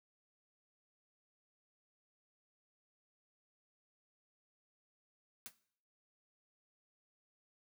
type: noise with exponential decay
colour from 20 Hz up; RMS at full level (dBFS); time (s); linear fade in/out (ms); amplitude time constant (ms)
white; -43; 5.46-5.54; 0; 16
effects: noise-tail reverb RT60 0.6 s tail -18 dB re dry